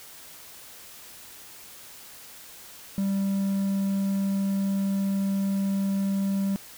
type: tone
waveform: triangle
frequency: 196 Hz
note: G3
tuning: in tune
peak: -21 dBFS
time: 2.98-6.56 s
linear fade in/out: 0 ms
effects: white hiss -46 dBFS RMS until 6.77 s